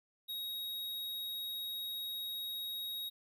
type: tone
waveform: square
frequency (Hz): 3783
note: A#7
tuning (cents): +25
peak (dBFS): -39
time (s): 0.28-3.1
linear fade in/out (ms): 20
effects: none